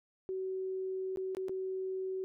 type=tone with dropouts; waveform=sine; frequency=377.5 Hz; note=F#4; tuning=35 cents sharp; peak=-34 dBFS; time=0.29-2.24 s; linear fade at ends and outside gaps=0 ms; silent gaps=1.16-1.172 / 1.349-1.369 / 1.484-1.494 s; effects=none